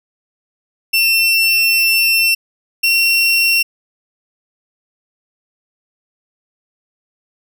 30% pulse tone pair in turn, 2699 / 2726 Hz, E7 / F7, +40 / -43 cents, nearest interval unison, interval 17 cents, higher second, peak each -8 dBFS, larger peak neither, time 0.93-2.35 / 2.83-3.63 s, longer first, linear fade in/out 10 ms, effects none

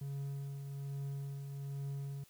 triangle tone with tremolo, 139.3 Hz, C#3, 9 cents sharp, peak -35 dBFS, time 0.01-2.24 s, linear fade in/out 5 ms, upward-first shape triangle, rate 1.2 Hz, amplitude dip 45%, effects white hiss -65 dBFS RMS until 2.29 s

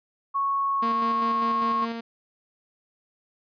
sine tone with pitch glide, 1105 to 1092.3 Hz, C#6 to C#6, -6 to -26 cents, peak -22 dBFS, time 0.34-1.86 s, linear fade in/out 20 ms, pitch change -20 cents, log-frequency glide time 0.56-1.52 s
sawtooth tone with tremolo, 230.6 Hz, A#3, 19 cents flat, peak -24 dBFS, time 0.82-2.01 s, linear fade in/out 10 ms, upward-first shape square, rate 5 Hz, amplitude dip 35%
effects resampled to 11025 Hz

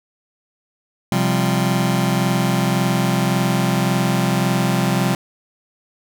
sawtooth chord, C suspended fourth, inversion none, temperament just, 130.81 / 174.42 / 196.22 Hz, C3 / F3 / G3, 0 / -2 / +2 cents, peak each -16 dBFS, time 1.12-5.15 s, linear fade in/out 2 ms, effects none

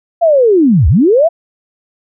sine linear two-way sweep, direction down then up, 698.5 to 62.6 to 698.5 Hz, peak -5 dBFS, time 0.21-1.29 s, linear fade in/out 20 ms, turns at 0.88 s, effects none

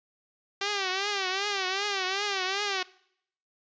5% pulse tone with vibrato, 390.8 Hz, G4, 5 cents flat, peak -16 dBFS, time 0.61-2.83 s, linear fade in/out 5 ms, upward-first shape triangle, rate 2.6 Hz, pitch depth 120 cents each way, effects noise-tail reverb RT60 0.7 s tail -22 dB re dry + resampled to 16000 Hz

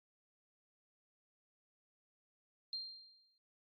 sine tone with exponential decay, 4186 Hz, C8, in tune, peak -37 dBFS, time 2.73-3.38 s, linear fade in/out 1 ms, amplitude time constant 140 ms, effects noise-tail reverb RT60 0.3 s tail -23 dB re dry + AAC 32 kbps

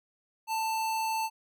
square tone, 887 Hz, A5, 14 cents sharp, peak -29 dBFS, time 0.47-1.3 s, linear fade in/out 50 ms, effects none

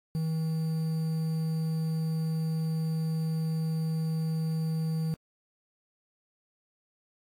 triangle tone with quantisation, 160 Hz, D#3, 49 cents sharp, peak -25 dBFS, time 0.15-5.14 s, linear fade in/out 0 ms, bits 8, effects AAC 64 kbps

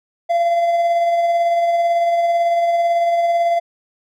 triangle tone with tremolo, 684 Hz, F5, 36 cents flat, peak -10 dBFS, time 0.29-3.6 s, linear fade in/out 20 ms, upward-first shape triangle, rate 18 Hz, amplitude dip 35%, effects none

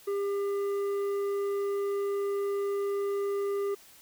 sine tone with tanh clipping, 400.4 Hz, G4, 37 cents sharp, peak -29 dBFS, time 0.07-3.75 s, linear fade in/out 10 ms, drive 8 dB, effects white hiss -55 dBFS RMS until 4.01 s

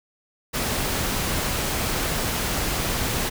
pink noise, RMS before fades -25 dBFS, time 0.53-3.3 s, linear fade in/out 20 ms, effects none

